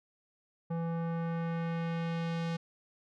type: tone with low-pass filter sweep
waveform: square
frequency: 166.7 Hz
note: E3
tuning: 20 cents sharp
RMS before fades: -34 dBFS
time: 0.7-2.57 s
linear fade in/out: 10 ms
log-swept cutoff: 920 to 4600 Hz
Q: 0.96
effects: none